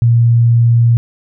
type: tone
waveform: sine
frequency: 117.5 Hz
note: A#2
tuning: 14 cents sharp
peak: -6 dBFS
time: 0.02-0.97 s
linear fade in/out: 0 ms
effects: none